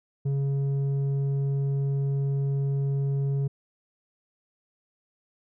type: tone with low-pass filter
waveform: square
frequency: 138.59 Hz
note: C#3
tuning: in tune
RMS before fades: -26 dBFS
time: 0.25-3.48 s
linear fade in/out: 10 ms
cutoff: 280 Hz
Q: 2
effects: none